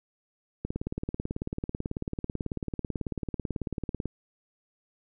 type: click train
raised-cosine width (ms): 3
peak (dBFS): -18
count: 63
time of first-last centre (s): 0.65-4.057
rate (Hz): 18.2
effects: none